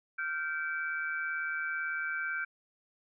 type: tone cluster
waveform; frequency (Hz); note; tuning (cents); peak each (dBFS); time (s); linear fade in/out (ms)
sine; 1394 / 1552 / 2304; F6 / G6 / D7; -4 / -18 / -34; -37 / -34 / -40; 0.18-2.45; 10
effects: none